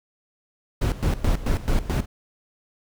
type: noise with tremolo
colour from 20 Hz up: brown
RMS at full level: -20 dBFS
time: 0.81-2.06 s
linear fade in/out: 10 ms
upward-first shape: square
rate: 4.6 Hz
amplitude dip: 80%
effects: none